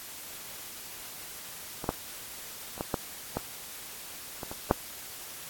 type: clicks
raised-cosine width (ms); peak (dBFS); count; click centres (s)
1; -20 / -11 / -28 / -17 / -12 / -15 / -23 / -24 / -6; 9; 1.842 / 1.891 / 2.779 / 2.809 / 2.942 / 3.37 / 4.432 / 4.515 / 4.711
effects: white hiss -43 dBFS RMS until 5.49 s + AAC 64 kbps